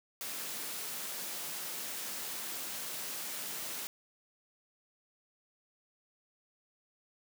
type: high-pass noise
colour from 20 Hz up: white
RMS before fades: -40 dBFS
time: 0.21-3.87 s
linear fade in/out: 0 ms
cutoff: 140 Hz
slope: 24 dB/octave
effects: none